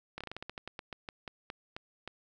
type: slowing click train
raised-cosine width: 0.3 ms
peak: -24 dBFS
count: 17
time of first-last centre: 0.18-2.076 s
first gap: 26 ms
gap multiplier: 1.18
effects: none